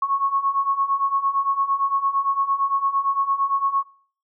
sine beating tone pair, 1095 / 1103.8 Hz, C#6 / C#6, -22 / -8 cents, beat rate 8.8 Hz, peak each -25 / -21 dBFS, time 0.02-3.83 s, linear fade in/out 5 ms, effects noise-tail reverb RT60 0.5 s tail -20 dB re dry

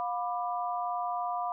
sine chord, B diminished, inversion second, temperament just, 711.2 / 987.8 / 1185.3 Hz, F5 / B5 / D6, +31 / 0 / +16 cents, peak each -32 / -35 / -37 dBFS, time 0-1.52 s, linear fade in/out 0 ms, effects none

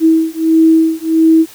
sine beating tone pair, 321.9 / 323.4 Hz, E4 / E4, -41 / -33 cents, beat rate 1.5 Hz, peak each -10 / -10 dBFS, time 0-1.46 s, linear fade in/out 50 ms, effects white hiss -38 dBFS RMS until 1.54 s

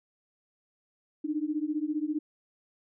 sine beating tone pair, 296.1 / 311.1 Hz, D4 / D#4, +14 / 0 cents, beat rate 15 Hz, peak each -31 dBFS, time 1.24-2.19 s, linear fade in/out 10 ms, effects none

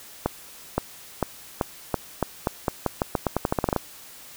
accelerating click train, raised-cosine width 1 ms, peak -7 dBFS, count 20, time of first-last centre 0.26-3.763 s, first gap 520 ms, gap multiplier 0.86, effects white hiss -45 dBFS RMS until 4.36 s

